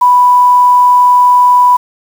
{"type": "tone with quantisation", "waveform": "sine", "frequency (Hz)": 987.8, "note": "B5", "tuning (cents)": 0, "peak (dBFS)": -3, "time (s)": [0.01, 1.77], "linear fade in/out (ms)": 10, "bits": 5, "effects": []}